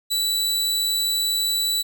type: tone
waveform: sawtooth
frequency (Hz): 3951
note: B7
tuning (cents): 0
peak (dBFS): -17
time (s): 0.1-1.83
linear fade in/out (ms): 20
effects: none